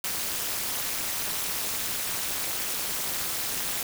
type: noise with amplitude modulation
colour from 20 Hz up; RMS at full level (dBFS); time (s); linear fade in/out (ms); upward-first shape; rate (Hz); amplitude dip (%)
white; -26; 0.04-3.83; 2; sine; 220; 100
effects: none